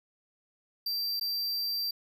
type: tone with dropouts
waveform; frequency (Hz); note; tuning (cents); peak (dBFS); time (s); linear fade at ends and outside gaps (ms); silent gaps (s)
square; 4699; D8; 0; -30; 0.86-1.91; 5; 1.198-1.21
effects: none